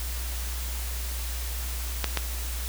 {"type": "clicks", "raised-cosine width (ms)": 0.2, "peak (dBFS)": -7, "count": 2, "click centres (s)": [2.043, 2.173], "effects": ["added 60 Hz sine -30 dBFS peak until 2.68 s", "white hiss -37 dBFS RMS until 2.68 s"]}